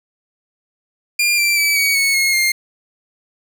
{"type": "tone with pitch steps", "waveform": "sawtooth", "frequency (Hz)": [2400, 2351, 2302, 2255, 2208, 2163, 2118], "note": ["D7", "D7", "D7", "C#7", "C#7", "C#7", "C7"], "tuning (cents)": [37, 1, -35, 29, -7, -43, 21], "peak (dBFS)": -10, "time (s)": [1.19, 2.52], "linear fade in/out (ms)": 5, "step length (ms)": 190, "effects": []}